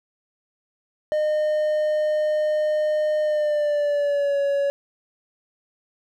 triangle tone with pitch glide, 610 to 562.6 Hz, D#5 to C#5, -34 to +26 cents, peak -17 dBFS, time 1.12-4.7 s, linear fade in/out 0 ms, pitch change -140 cents, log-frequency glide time 3.22-4.38 s, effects none

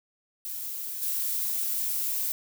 violet noise with level steps, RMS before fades -35 / -29 dBFS, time 0.45-2.32 s, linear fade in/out 0 ms, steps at 1.01 s, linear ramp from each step 20 ms, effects none

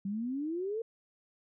sine exponential sweep, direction up, 190.7 to 465.8 Hz, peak -32 dBFS, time 0.05-0.82 s, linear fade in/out 5 ms, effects none

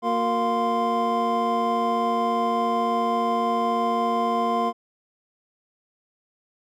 triangle tone cluster, 231.8 / 360.4 / 463.9 / 701 / 1040 Hz, A#3 / F#4 / A#4 / F5 / C6, -10 / -45 / -8 / +6 / -11 cents, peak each -26 / -31 / -27 / -23 / -23 dBFS, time 0.02-4.73 s, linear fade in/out 50 ms, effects none

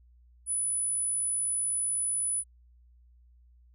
sine tone, 9956 Hz, D#9, in tune, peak -27 dBFS, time 0.46-2.44 s, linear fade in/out 50 ms, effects added 60 Hz sine -56 dBFS peak until 3.74 s

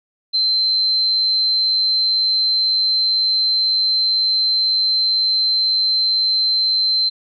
sine tone, 4101 Hz, C8, 36 cents flat, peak -14 dBFS, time 0.33-7.1 s, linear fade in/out 20 ms, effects none

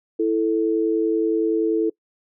sine tone pair together, 329.6 / 440 Hz, E4 / A4, 0 / 0 cents, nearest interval perfect fourth, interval 500 cents, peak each -20 dBFS, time 0.19-1.9 s, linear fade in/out 10 ms, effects noise-tail reverb RT60 0.1 s tail -23 dB re dry

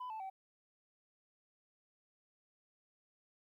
sine tone with pitch steps, 1001 / 876.5 / 767.4 Hz, B5 / A5 / G5, +23 / -7 / -37 cents, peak -39 dBFS, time 0-0.3 s, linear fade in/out 10 ms, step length 100 ms, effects tanh soft clip ceiling -40 dBFS + 13-bit

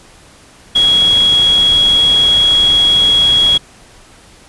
sine tone in noise, 3322 Hz, G#7, in tune, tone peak -7 dBFS, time 0.75-3.58 s, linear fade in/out 10 ms, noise pink, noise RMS -24 dBFS, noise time 0.75-3.58 s, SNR +14 dB, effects pink hiss -42 dBFS RMS until 4.48 s + resampled to 24000 Hz

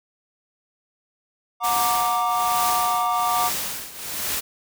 triangle chord, Gb augmented, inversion none, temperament equal with one note detuned, 726.4 / 932.3 / 1174.7 Hz, Gb5 / Bb5 / D6, -32 / 0 / 0 cents, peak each -22 / -24 / -21 dBFS, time 1.6-3.51 s, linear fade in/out 50 ms
white noise with tremolo, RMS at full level -25 dBFS, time 1.63-4.41 s, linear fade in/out 20 ms, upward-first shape triangle, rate 1.2 Hz, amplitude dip 85%
effects none

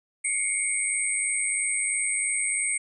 sine tone cluster, 2129 / 2232 / 8230 / 8940 Hz, C7 / C#7 / C9 / C#9, +30 / +11 / -30 / +14 cents, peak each -34 / -30 / -27 / -30 dBFS, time 0.24-2.78 s, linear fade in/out 10 ms, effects none

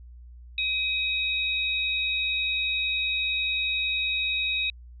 sine tone pair together, 2526 / 3785 Hz, D#7 / A#7, +26 / +26 cents, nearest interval perfect fifth, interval 700 cents, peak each -26 / -28 dBFS, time 0.58-4.7 s, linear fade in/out 2 ms, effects added 60 Hz sine -43 dBFS peak until 5 s

